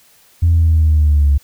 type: linear sweep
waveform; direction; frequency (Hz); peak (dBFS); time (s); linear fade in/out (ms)
sine; down; 85.3 to 69.8; -7; 0.42-1.38; 10
effects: tanh soft clip ceiling -5 dBFS + white hiss -50 dBFS RMS until 1.43 s